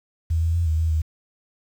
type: tone with pitch steps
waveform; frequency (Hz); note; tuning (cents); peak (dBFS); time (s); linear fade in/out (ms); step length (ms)
sine; 81.4 / 82.4 / 85.2 / 79.1 / 81.1 / 78.8; E2 / E2 / F2 / D#2 / E2 / D#2; -21 / 0 / -42 / +29 / -28 / +23; -18; 0.3-1.02; 10; 120
effects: 8-bit